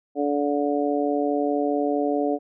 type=harmonic tone; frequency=144.6 Hz; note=D3; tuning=27 cents flat; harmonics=2 / 3 / 4 / 5; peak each=-24 / -26 / -27 / -28 dBFS; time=0.15-2.39 s; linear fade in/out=50 ms; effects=none